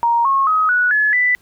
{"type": "tone with pitch steps", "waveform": "sine", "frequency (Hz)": [937, 1088.8, 1265.3, 1470.3, 1708.6, 1985.4], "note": ["A#5", "C#6", "D#6", "F#6", "G#6", "B6"], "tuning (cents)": [9, -31, 29, -11, 49, 9], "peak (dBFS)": -12, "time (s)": [0.03, 1.35], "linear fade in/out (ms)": 0, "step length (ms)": 220, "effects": ["pink hiss -56 dBFS RMS until 1.41 s"]}